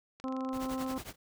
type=click train; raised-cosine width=0.2 ms; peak=-33 dBFS; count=18; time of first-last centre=0.2-0.905 s; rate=24.1 Hz
type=harmonic tone; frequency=261.6 Hz; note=C4; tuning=in tune; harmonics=1 / 2 / 3 / 4 / 5; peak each=-34 / -41 / -45 / -43 / -48 dBFS; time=0.24-0.98 s; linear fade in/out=0 ms
type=noise with tremolo; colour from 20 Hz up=pink; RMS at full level=-41 dBFS; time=0.52-1.16 s; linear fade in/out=50 ms; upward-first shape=triangle; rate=11 Hz; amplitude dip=95%
effects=none

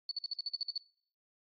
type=tone bursts; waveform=sine; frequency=4461 Hz; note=C#8; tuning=10 cents sharp; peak=-33 dBFS; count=10; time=0.09-0.779 s; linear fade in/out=2 ms; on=23 ms; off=51 ms; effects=noise-tail reverb RT60 0.6 s tail -22 dB re dry + AAC 32 kbps

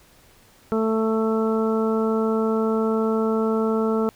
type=harmonic tone; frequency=221.4 Hz; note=A3; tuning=11 cents sharp; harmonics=1 / 2 / 3 / 4 / 5 / 6; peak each=-22 / -22 / -32 / -34 / -36 / -31 dBFS; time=0.72-4.09 s; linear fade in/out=0 ms; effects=pink hiss -54 dBFS RMS until 4.15 s

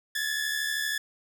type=tone pair together; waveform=sawtooth; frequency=1687.3 / 1760 Hz; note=G#6 / A6; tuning=+27 / 0 cents; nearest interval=minor second; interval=73 cents; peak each=-27 dBFS; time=0.15-0.98 s; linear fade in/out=5 ms; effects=none

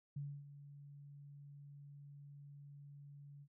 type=tone with ADSR envelope; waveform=sine; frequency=142.8 Hz; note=D3; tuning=48 cents flat; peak=-40 dBFS; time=0.16-3.48 s; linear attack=7 ms; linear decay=270 ms; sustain=-13 dB; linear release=61 ms; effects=none

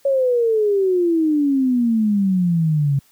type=exponential sweep; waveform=sine; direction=down; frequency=559 to 136.4 Hz; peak=-14 dBFS; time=0.05-2.99 s; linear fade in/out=5 ms; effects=white hiss -56 dBFS RMS until 3.11 s + high-pass 80 Hz 12 dB/octave

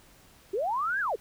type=linear two-way sweep; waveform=sine; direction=up then down; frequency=353.4 to 1691 to 353.4 Hz; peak=-26 dBFS; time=0.53-1.16 s; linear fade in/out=10 ms; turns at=1 s; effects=pink hiss -57 dBFS RMS until 1.2 s

